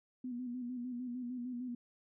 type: tone with vibrato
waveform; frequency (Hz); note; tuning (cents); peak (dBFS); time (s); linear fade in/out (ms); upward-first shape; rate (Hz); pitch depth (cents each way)
sine; 246.7; B3; -2; -38; 0.24-1.75; 5; square; 6.6; 44
effects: none